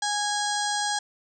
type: harmonic tone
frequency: 826 Hz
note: G#5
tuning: 10 cents flat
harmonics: 1 / 2 / 4 / 5 / 6 / 7 / 8 / 9 / 10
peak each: -28 / -31 / -34 / -35 / -36 / -36 / -37 / -38 / -38 dBFS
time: 0.02-0.99 s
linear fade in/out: 5 ms
effects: none